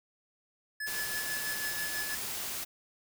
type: tone with tremolo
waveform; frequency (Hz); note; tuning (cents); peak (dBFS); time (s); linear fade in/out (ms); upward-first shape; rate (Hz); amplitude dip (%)
square; 1718; A6; -42; -34; 0.8-2.15; 5; sine; 6.1; 55
type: noise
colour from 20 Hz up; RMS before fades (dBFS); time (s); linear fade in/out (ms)
white; -37; 0.86-2.65; 20
effects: none